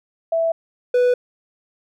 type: tone pair in turn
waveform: sine / triangle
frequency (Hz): 659.3 / 493.9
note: E5 / B4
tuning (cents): 0 / 0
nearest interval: perfect fourth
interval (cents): 500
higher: first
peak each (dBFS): -16 / -11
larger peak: second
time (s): 0.32-0.52 / 0.94-1.14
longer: neither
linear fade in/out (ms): 5
effects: none